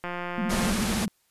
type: click train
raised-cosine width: 0.5 ms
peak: -18 dBFS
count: 117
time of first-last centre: 0.04-0.699 s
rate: 176 Hz
type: tone with vibrato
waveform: sine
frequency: 207.7 Hz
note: G#3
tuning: in tune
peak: -26 dBFS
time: 0.38-1.08 s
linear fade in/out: 0 ms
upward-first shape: square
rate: 14 Hz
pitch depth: 140 cents each way
type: low-pass noise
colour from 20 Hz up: pink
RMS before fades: -29 dBFS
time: 0.49-1.06 s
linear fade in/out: 20 ms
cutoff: 12000 Hz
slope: 48 dB/octave
effects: white hiss -68 dBFS RMS until 1.3 s + resampled to 32000 Hz